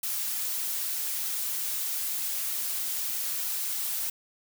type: noise with flanger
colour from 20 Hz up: blue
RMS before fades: -31 dBFS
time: 0.03-4.1 s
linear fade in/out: 5 ms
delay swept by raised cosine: 1.7 to 4.6 ms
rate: 3.2 Hz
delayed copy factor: -0.5
effects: none